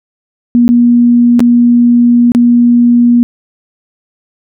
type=tone with dropouts; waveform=sine; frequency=239.7 Hz; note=A#3; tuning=48 cents sharp; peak=-3 dBFS; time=0.55-3.23 s; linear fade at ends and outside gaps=0 ms; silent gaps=0.68-0.69 / 1.394-1.404 / 2.319-2.349 s; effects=none